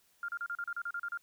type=tone bursts; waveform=sine; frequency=1400 Hz; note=F6; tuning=4 cents sharp; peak=-34 dBFS; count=11; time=0.23-1.174 s; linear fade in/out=2 ms; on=54 ms; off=35 ms; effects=white hiss -69 dBFS RMS until 1.22 s